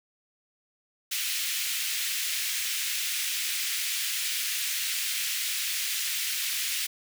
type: high-pass noise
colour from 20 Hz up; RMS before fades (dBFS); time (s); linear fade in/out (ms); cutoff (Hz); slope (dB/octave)
pink; -30; 1.11-6.87; 10; 2100; 24
effects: none